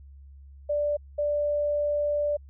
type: tone pair in turn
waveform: sine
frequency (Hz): 587.3 / 587.3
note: D5 / D5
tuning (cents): 0 / 0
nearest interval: unison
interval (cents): 0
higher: neither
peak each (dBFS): -23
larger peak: neither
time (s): 0.69-0.97 / 1.18-2.37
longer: second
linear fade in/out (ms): 10
effects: added 69 Hz sine -45 dBFS peak until 2.49 s